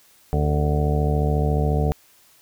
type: harmonic tone with a mistuned harmonic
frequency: 74.2 Hz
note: D2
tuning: 18 cents sharp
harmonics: 1 / 2 / 3 / 4 / 5 / 6 / 7 / 8 / 9 / 10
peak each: -21 / -22 / -30 / -33 / -37 / -27 / -38 / -32 / -40 / -30 dBFS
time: 0.33-1.92 s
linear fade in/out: 0 ms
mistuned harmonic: 5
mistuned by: +66 cents
effects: white hiss -55 dBFS RMS until 2.41 s